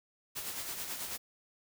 white noise with tremolo, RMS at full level -38 dBFS, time 0.35-1.18 s, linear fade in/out 20 ms, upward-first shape sine, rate 9.2 Hz, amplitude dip 45%, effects none

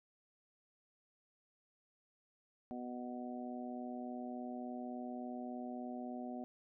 harmonic tone, 123.47 Hz, B2, in tune, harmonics 2 / 3 / 4 / 5 / 6, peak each -43 / -52 / -57 / -50 / -49 dBFS, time 2.71-6.44 s, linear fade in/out 0 ms, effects none

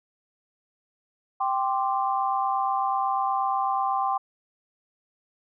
sine chord, G suspended fourth, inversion none, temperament equal, 784 / 1046.5 / 1174.7 Hz, G5 / C6 / D6, 0 / 0 / 0 cents, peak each -25 / -27 / -30 dBFS, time 1.4-4.18 s, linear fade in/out 10 ms, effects none

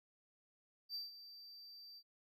triangle tone with ADSR envelope, 4664 Hz, D8, 13 cents flat, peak -39 dBFS, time 0.89-2.03 s, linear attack 57 ms, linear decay 160 ms, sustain -13 dB, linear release 56 ms, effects none

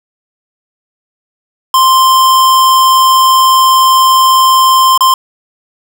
square tone with dropouts, 1046.5 Hz, C6, in tune, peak -5 dBFS, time 1.74-5.14 s, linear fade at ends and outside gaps 2 ms, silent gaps 4.977-5.007 s, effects none

